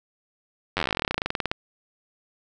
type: slowing click train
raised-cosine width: 0.3 ms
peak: -8 dBFS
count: 28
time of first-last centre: 0.77-1.515 s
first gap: 10 ms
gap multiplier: 1.07
effects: none